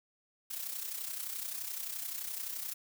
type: noise with amplitude modulation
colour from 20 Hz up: blue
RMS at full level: -37 dBFS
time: 0.5-2.74 s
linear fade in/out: 10 ms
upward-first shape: sine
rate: 31.6 Hz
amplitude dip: 60%
effects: none